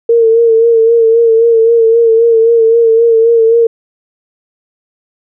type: tone with vibrato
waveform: sine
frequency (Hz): 457.3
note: A#4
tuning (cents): -33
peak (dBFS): -4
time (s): 0.09-3.67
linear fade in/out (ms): 5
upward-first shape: sine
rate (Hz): 3.8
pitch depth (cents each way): 39
effects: none